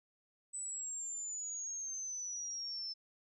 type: exponential sweep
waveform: sine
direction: down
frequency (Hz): 8030 to 5274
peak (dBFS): -39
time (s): 0.53-2.94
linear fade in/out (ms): 20
effects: none